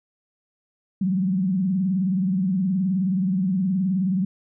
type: tone with vibrato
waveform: sine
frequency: 187.2 Hz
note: F#3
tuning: 20 cents sharp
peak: -19 dBFS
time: 1.01-4.25 s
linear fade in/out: 5 ms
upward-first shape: triangle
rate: 19 Hz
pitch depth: 150 cents each way
effects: none